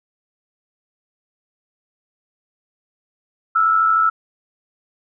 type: tone pair together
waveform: sine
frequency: 1318.5 / 1411.5 Hz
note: E6 / F6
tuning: 0 / +18 cents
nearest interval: minor second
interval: 118 cents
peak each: -13 / -22 dBFS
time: 3.55-4.1 s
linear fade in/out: 10 ms
effects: none